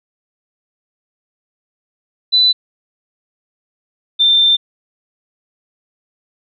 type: tone pair in turn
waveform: sine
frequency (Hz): 3994 / 3577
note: B7 / A7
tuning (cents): +19 / +28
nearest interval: major second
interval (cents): 191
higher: first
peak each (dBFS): -8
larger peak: neither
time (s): 2.32-2.53 / 4.19-4.57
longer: second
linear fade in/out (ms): 20
effects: none